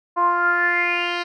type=tone with low-pass filter sweep; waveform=10% pulse; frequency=349.2 Hz; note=F4; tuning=in tune; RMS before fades=-20 dBFS; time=0.16-1.24 s; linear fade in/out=20 ms; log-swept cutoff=940 to 3700 Hz; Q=7.3; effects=none